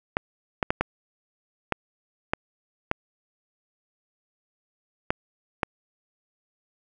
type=clicks; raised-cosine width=0.5 ms; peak=-7 dBFS; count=9; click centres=0.169 / 0.628 / 0.705 / 0.81 / 1.723 / 2.335 / 2.914 / 5.105 / 5.632 s; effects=none